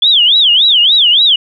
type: tone with vibrato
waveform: sine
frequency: 3327 Hz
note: G#7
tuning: 2 cents sharp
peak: -5 dBFS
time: 0.02-1.36 s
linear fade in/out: 5 ms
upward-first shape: sine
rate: 3.5 Hz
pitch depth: 280 cents each way
effects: none